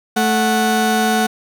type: tone pair together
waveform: 30% pulse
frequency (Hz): 219.3 / 739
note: A3 / F#5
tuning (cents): -6 / -2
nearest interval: octave + major sixth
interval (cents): 2104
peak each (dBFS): -14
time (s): 0.16-1.27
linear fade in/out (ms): 10
effects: none